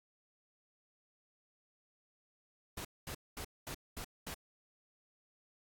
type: noise bursts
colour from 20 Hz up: pink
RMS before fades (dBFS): -43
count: 6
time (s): 2.77-4.344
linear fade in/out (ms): 5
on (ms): 79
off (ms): 220
effects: AAC 64 kbps